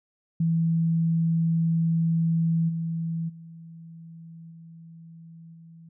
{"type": "tone with level steps", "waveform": "sine", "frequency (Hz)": 164.81, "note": "E3", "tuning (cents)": 0, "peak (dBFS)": [-20, -26, -41, -43, -45], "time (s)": [0.4, 5.89], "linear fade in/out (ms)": 5, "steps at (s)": [2.68, 3.28, 4.5, 5.53], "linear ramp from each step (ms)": 20, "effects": []}